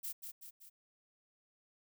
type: noise with echo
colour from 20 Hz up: violet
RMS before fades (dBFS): -41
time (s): 0.03-0.13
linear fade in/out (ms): 20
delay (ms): 190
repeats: 3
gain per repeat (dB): -5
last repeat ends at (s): 0.7
effects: none